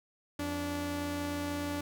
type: tone pair together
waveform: sawtooth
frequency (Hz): 86.59 / 290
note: F2 / D4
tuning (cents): -14 / -22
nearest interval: octave + major sixth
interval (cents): 2092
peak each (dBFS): -36 / -30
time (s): 0.39-1.81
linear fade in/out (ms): 5
effects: none